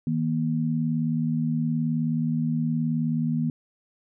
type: tone pair together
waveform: sine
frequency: 158.58 / 237.6 Hz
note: D#3 / A#3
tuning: +33 / +33 cents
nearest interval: perfect fifth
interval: 700 cents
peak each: -25 dBFS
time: 0.07-3.5 s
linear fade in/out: 2 ms
effects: none